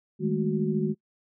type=tone cluster; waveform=sine; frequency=157.3 / 204 / 217.8 / 369.2 Hz; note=D#3 / G#3 / A3 / F#4; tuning=+19 / -31 / -17 / -4 cents; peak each=-29 dBFS; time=0.19-0.95 s; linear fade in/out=50 ms; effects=noise-tail reverb RT60 0.1 s tail -24 dB re dry